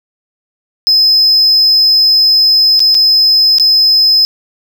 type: tone with dropouts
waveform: triangle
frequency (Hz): 5100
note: D#8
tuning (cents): +42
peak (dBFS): -4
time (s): 0.87-4.25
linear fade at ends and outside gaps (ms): 0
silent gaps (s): 2.794-2.803 / 2.945-2.95 / 3.584-3.598
effects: none